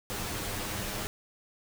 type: noise with comb filter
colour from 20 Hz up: pink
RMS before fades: -35 dBFS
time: 0.1-1.07 s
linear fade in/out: 0 ms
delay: 9.8 ms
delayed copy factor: +0.6
effects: none